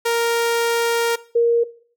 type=tone pair in turn; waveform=sawtooth / sine; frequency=466.2 / 468.7 Hz; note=A#4 / A#4; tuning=0 / +9 cents; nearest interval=unison; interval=9 cents; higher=second; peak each=-13 / -12 dBFS; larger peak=second; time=0.05-1.16 / 1.35-1.64 s; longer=first; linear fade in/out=10 ms; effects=noise-tail reverb RT60 0.5 s tail -19 dB re dry